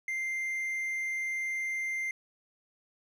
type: tone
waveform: triangle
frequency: 2093 Hz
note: C7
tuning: in tune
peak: -29 dBFS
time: 0.08-2.11 s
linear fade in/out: 2 ms
effects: none